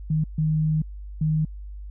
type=tone bursts at uneven times; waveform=sine; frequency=155.56 Hz; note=D#3; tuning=in tune; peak=-19 dBFS; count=3; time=0.1-0.24 / 0.38-0.82 / 1.21-1.45 s; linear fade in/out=5 ms; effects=added 50 Hz sine -34 dBFS peak until 1.9 s